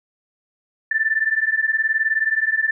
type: beating tone pair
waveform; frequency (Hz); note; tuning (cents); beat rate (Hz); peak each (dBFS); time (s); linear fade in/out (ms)
sine; 1760 / 1779; A6 / A6; 0 / +19; 19; -20; 0.91-2.71; 5
effects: none